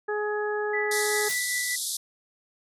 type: harmonic tone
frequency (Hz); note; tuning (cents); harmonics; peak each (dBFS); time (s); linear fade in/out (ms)
419.7; G#4; +18; 1 / 2 / 3 / 4; -27 / -34 / -38 / -33; 0.08-1.29; 10
type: tone with tremolo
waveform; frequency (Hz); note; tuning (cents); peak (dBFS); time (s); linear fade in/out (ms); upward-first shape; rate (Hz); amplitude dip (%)
sine; 1975.5; B6; 0; -26; 0.73-1.76; 10; triangle; 5.1; 45
type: band-pass noise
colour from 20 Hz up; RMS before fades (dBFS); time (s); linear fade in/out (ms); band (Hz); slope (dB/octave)
white; -31; 0.91-1.97; 5; 3500 to 12000; 96
type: noise with exponential decay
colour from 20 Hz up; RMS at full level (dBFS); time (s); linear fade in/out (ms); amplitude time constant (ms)
white; -32; 1.29-1.46; 5; 35
effects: none